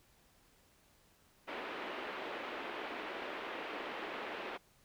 pink band-pass noise, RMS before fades -43 dBFS, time 1.47-4.58 s, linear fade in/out 20 ms, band 300 to 3000 Hz, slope 24 dB/octave, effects pink hiss -68 dBFS RMS until 4.84 s

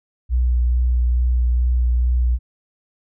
sine tone with vibrato, 61 Hz, B1, 21 cents flat, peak -14 dBFS, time 0.29-2.39 s, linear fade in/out 50 ms, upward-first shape sine, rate 2.3 Hz, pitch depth 17 cents each way, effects none

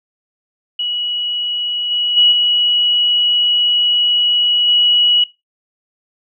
sine tone with level steps, 2923 Hz, F#7, 22 cents flat, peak -17 / -14 / -7 / -11 / -9 dBFS, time 0.79-5.24 s, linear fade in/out 5 ms, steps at 1.9 / 2.16 / 2.31 / 4.67 s, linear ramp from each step 20 ms, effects noise-tail reverb RT60 0.2 s tail -18 dB re dry

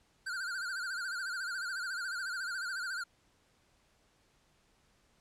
square tone with vibrato, 1480 Hz, F#6, in tune, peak -36 dBFS, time 0.26-3.04 s, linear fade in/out 10 ms, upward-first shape sine, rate 14 Hz, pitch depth 110 cents each way, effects pink hiss -70 dBFS RMS until 5.2 s + low-pass 9000 Hz 12 dB/octave

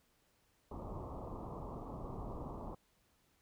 pink low-pass noise, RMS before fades -45 dBFS, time 0.71-2.75 s, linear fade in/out 5 ms, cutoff 1200 Hz, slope 96 dB/octave, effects pink hiss -74 dBFS RMS until 3.41 s

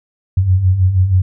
sine beating tone pair, 88.4 / 94.7 Hz, F2 / F#2, +22 / +41 cents, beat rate 6.3 Hz, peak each -17 / -10 dBFS, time 0.37-1.22 s, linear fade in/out 5 ms, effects none

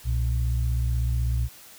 sine tone pair together, 63.2 / 119.3 Hz, B1 / A#2, +41 / +41 cents, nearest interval major seventh, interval 1100 cents, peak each -22 / -26 dBFS, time 0.04-1.49 s, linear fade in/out 50 ms, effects tanh soft clip ceiling -15 dBFS + white hiss -48 dBFS RMS until 1.78 s

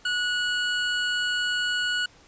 25% pulse tone, 1463 Hz, F#6, 20 cents flat, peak -20 dBFS, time 0.05-2.06 s, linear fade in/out 5 ms, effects pink hiss -54 dBFS RMS until 2.27 s + resampled to 16000 Hz

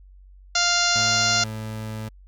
harmonic tone, 698.5 Hz, F5, in tune, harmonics 1 / 2 / 3 / 4 / 5 / 6 / 7 / 8 / 9 / 10, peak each -28 / -24 / -30 / -29 / -30 / -25 / -28 / -26 / -30 / -30 dBFS, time 0.55-1.44 s, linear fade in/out 5 ms
30% pulse tone, 109.2 Hz, A2, 13 cents flat, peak -27 dBFS, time 0.95-2.09 s, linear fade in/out 10 ms
effects added 47 Hz sine -45 dBFS peak until 2.27 s

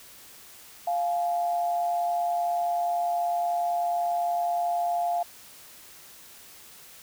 sine tone pair together, 698.5 / 849 Hz, F5 / G#5, 0 / +38 cents, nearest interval minor third, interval 338 cents, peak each -24 / -34 dBFS, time 0.87-5.23 s, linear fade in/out 5 ms, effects white hiss -49 dBFS RMS until 7.02 s

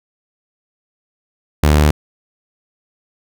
sawtooth tone, 74.9 Hz, D2, 35 cents sharp, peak -5 dBFS, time 1.63-1.91 s, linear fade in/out 5 ms, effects none

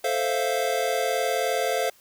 square chord, F major seventh, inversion first, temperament equal, 440 / 523.3 / 659.3 / 698.5 Hz, A4 / C5 / E5 / F5, 0 / 0 / 0 / 0 cents, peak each -30 / -28 / -32 / -28 dBFS, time 0.04-1.9 s, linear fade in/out 5 ms, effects white hiss -57 dBFS RMS until 2 s

